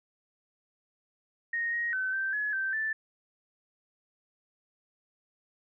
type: tone with pitch steps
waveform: sine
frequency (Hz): 1862 / 1880 / 1524 / 1560 / 1696 / 1557 / 1761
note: A#6 / A#6 / G6 / G6 / G#6 / G6 / A6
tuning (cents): -2 / +14 / -49 / -9 / +36 / -12 / +1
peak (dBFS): -28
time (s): 1.53-2.93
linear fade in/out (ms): 5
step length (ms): 200
effects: none